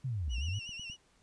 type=linear two-way sweep; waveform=sine; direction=down then up; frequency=138.59 to 54.2 to 108.7 Hz; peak=-32 dBFS; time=0.04-0.59 s; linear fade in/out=10 ms; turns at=0.34 s
type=click train; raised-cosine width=5 ms; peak=-38 dBFS; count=7; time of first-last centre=0.28-0.899 s; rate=9.69 Hz
type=tone with vibrato; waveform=35% pulse; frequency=2819 Hz; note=F7; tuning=16 cents sharp; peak=-39 dBFS; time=0.29-0.97 s; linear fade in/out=50 ms; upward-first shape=sine; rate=8.1 Hz; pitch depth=80 cents each way
effects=pink hiss -68 dBFS RMS until 1.22 s + resampled to 22050 Hz